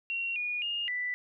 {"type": "tone with pitch steps", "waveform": "sine", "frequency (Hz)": [2743, 2448, 2836, 1980], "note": ["F7", "D#7", "F7", "B6"], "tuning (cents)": [-32, -29, 26, 4], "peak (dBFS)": -30, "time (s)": [0.1, 1.14], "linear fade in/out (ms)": 0, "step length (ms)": 260, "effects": []}